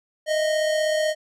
square tone pair together, 618.9 / 655 Hz, D#5 / E5, -9 / -11 cents, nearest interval minor second, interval 98 cents, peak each -21 / -31 dBFS, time 0.26-1.15 s, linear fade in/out 50 ms, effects low-pass 9000 Hz 12 dB/octave

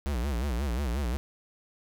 square tone with vibrato, 64.8 Hz, C2, 16 cents flat, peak -28 dBFS, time 0.06-1.17 s, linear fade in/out 0 ms, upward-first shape sine, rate 5.6 Hz, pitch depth 220 cents each way, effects none

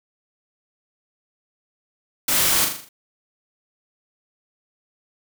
white noise with echo, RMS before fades -20 dBFS, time 2.28-2.65 s, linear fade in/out 5 ms, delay 40 ms, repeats 6, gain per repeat -5 dB, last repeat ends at 2.89 s, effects none

